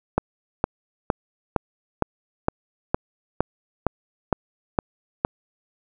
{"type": "click train", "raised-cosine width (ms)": 1, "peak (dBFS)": -4, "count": 12, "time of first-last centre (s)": [0.18, 5.249], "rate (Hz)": 2.17, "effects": []}